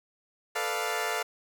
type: chord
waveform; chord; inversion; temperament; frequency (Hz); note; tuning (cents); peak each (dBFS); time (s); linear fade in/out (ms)
15% pulse; B half-diminished seventh; third; equal; 440 / 493.9 / 587.3 / 698.5; A4 / B4 / D5 / F5; 0 / 0 / 0 / 0; -27 / -30 / -30 / -26; 0.55-1.23; 10
effects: none